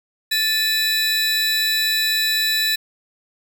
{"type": "tone cluster", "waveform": "45% pulse", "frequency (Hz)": [1756, 2505, 3952], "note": ["A6", "D#7", "B7"], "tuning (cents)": [-4, 11, 0], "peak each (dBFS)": [-23, -28, -19], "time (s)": [0.31, 2.76], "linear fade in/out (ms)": 10, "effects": []}